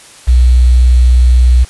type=tone with quantisation; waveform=sine; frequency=61.74 Hz; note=B1; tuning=in tune; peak=-3 dBFS; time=0.27-1.65 s; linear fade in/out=20 ms; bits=5; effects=white hiss -37 dBFS RMS until 1.69 s + resampled to 24000 Hz

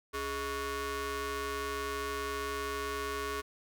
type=ring-modulated tone; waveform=sawtooth; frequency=349.2 Hz; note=F4; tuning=in tune; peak=-27 dBFS; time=0.13-3.42 s; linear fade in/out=20 ms; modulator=766 Hz; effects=none

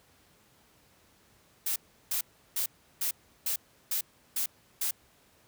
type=noise bursts; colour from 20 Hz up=blue; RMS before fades=-30 dBFS; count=8; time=1.66-4.91 s; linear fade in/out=5 ms; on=100 ms; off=350 ms; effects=pink hiss -63 dBFS RMS until 5.47 s + high-pass 60 Hz 12 dB/octave

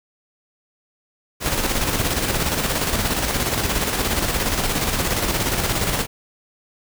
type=noise with tremolo; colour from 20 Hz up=pink; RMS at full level=-20 dBFS; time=1.4-6.07 s; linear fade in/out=50 ms; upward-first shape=square; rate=17 Hz; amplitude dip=40%; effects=none

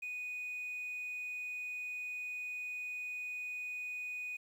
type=tone; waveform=triangle; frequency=2480 Hz; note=D#7; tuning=6 cents flat; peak=-36 dBFS; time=0.02-4.37 s; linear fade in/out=10 ms; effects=tanh soft clip ceiling -34 dBFS + 11-bit

